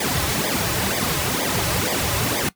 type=noise with flanger; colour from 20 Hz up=pink; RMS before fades=-22 dBFS; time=0-2.49 s; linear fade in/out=5 ms; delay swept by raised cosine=0.7 to 4.4 ms; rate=2.1 Hz; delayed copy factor=-0.9; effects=noise-tail reverb RT60 0.1 s tail -18 dB re dry + high-pass 60 Hz 12 dB/octave